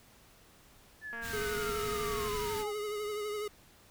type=linear sweep; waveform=sine; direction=down; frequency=1758 to 796 Hz; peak=-39 dBFS; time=1.01-2.73 s; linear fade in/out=50 ms
type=click train; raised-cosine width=0.5 ms; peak=-32 dBFS; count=265; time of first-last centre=1.13-2.278 s; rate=230 Hz
type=band-stop noise; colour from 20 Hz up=pink; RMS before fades=-41 dBFS; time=1.21-2.65 s; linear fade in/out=50 ms; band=280 to 1200 Hz; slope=96 dB/octave
type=tone with vibrato; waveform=square; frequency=419.1 Hz; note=G#4; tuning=16 cents sharp; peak=-35 dBFS; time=1.33-3.48 s; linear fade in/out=5 ms; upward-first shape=triangle; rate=12 Hz; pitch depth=42 cents each way
effects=pink hiss -60 dBFS RMS until 3.9 s